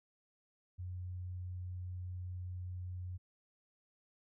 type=tone; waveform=sine; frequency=90.5 Hz; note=F#2; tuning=38 cents flat; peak=-40 dBFS; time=0.78-3.18 s; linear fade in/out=20 ms; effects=none